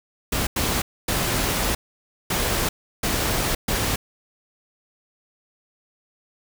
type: noise bursts at uneven times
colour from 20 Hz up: pink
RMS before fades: -23 dBFS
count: 6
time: 0.32-0.47 / 0.56-0.82 / 1.08-1.75 / 2.3-2.69 / 3.03-3.55 / 3.68-3.96 s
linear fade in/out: 5 ms
effects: none